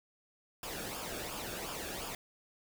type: noise with flanger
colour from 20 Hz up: pink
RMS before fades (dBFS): -41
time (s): 0.63-2.15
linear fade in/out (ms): 2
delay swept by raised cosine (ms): 0.49 to 1.01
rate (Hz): 2.8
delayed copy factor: -0.6
effects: none